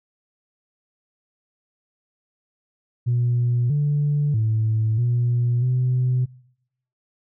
sine tone with pitch steps, 121.1 / 146.1 / 110.1 / 120.7 / 126.4 Hz, B2 / D3 / A2 / B2 / B2, -34 / -9 / +2 / -39 / +41 cents, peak -16 dBFS, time 3.06-6.26 s, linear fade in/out 20 ms, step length 640 ms, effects noise-tail reverb RT60 0.8 s tail -25 dB re dry + tanh soft clip ceiling -14 dBFS

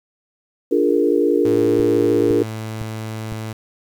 sine chord, Bb dominant seventh, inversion first, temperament equal, 293.7 / 349.2 / 415.3 / 466.2 Hz, D4 / F4 / Ab4 / Bb4, 0 / 0 / 0 / 0 cents, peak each -19 dBFS, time 0.71-2.43 s, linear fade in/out 10 ms
sawtooth tone, 110 Hz, A2, in tune, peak -22 dBFS, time 1.45-3.53 s, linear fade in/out 5 ms
click train, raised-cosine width 5 ms, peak -18 dBFS, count 4, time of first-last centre 1.8-3.323 s, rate 1.97 Hz
effects 8-bit

